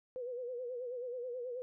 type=tone with vibrato; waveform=sine; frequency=493.9 Hz; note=B4; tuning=in tune; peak=-38 dBFS; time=0.16-1.62 s; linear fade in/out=0 ms; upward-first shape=sine; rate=9.3 Hz; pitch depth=75 cents each way; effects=none